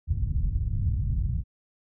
white low-pass noise, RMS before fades -26 dBFS, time 0.07-1.44 s, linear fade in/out 50 ms, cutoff 110 Hz, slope 24 dB/octave, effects none

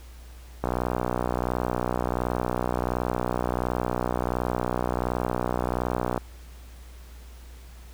click train, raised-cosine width 1 ms, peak -11 dBFS, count 341, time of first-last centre 0.64-6.177 s, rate 61.4 Hz, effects added 60 Hz sine -42 dBFS peak until 7.93 s + pink hiss -53 dBFS RMS until 7.93 s

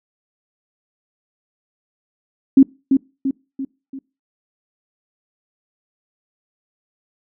sine tone with echo, 270 Hz, C#4, 45 cents flat, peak -4 dBFS, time 2.57-2.63 s, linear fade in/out 5 ms, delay 340 ms, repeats 4, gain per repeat -6 dB, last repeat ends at 3.99 s, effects noise-tail reverb RT60 0.3 s tail -24 dB re dry

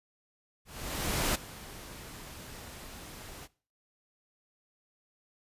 pink noise with ADSR envelope, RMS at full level -28 dBFS, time 0.65-3.48 s, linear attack 700 ms, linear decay 10 ms, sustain -18 dB, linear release 37 ms, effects noise-tail reverb RT60 0.4 s tail -21 dB re dry + resampled to 32000 Hz

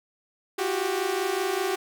sawtooth tone cluster, 338.4 / 367.6 / 392.7 Hz, E4 / F#4 / G4, +45 / -11 / +3 cents, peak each -33 / -24 / -24 dBFS, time 0.58-1.76 s, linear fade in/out 10 ms, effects none

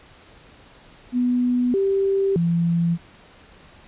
sine tone with pitch steps, 246.9 / 391 / 169.5 Hz, B3 / G4 / E3, 0 / -4 / +49 cents, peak -17 dBFS, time 1.12-2.98 s, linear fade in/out 50 ms, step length 620 ms, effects pink hiss -49 dBFS RMS until 3.87 s + resampled to 8000 Hz

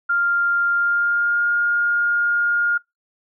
sine tone with pitch glide, 1396.9 to 1418 Hz, F6 to F6, 0 to +26 cents, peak -16 dBFS, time 0.09-2.78 s, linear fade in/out 10 ms, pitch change +26 cents, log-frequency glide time 0.73-1.46 s, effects noise-tail reverb RT60 0.2 s tail -26 dB re dry

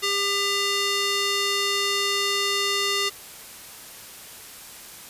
square tone with band-pass filter, 400 Hz, G4, 35 cents sharp, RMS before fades -24 dBFS, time 0.02-3.1 s, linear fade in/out 20 ms, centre 4000 Hz, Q 0.92, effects white hiss -42 dBFS RMS until 5.09 s + resampled to 32000 Hz

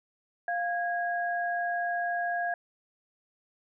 sine tone pair together, 699.5 / 1646 Hz, F5 / G#6, +3 / -16 cents, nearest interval octave + minor third, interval 1481 cents, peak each -29 / -32 dBFS, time 0.48-2.54 s, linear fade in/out 2 ms, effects none

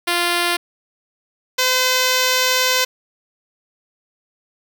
5% pulse tone pair in turn, 347.9 / 510.7 Hz, F4 / C5, -7 / -42 cents, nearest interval perfect fifth, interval 665 cents, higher second, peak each -5 / -3 dBFS, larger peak second, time 0.07-0.57 / 1.58-2.85 s, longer second, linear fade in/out 10 ms, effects none

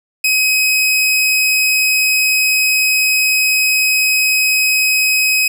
sawtooth tone, 2534 Hz, D#7, 31 cents sharp, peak -8 dBFS, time 0.24-5.48 s, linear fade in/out 5 ms, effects none

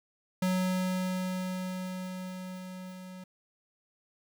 square tone with level ramp, 184.7 Hz, F#3, 3 cents flat, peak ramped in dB -26 to -44 dBFS, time 0.42-3.24 s, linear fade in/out 5 ms, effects 10-bit

